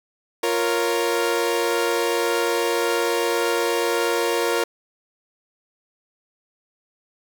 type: chord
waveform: sawtooth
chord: Bb minor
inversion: second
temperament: equal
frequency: 349.2 / 466.2 / 554.4 Hz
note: F4 / Bb4 / Db5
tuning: 0 / 0 / 0 cents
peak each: -21 / -18 / -23 dBFS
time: 0.43-4.64 s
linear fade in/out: 5 ms
effects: none